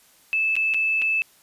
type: tone with dropouts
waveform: sine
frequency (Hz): 2623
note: E7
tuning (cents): -9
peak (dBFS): -19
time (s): 0.33-1.22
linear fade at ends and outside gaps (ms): 0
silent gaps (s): 0.555-0.565 / 0.738-0.744 / 1.017-1.021
effects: white hiss -56 dBFS RMS until 1.42 s + resampled to 32000 Hz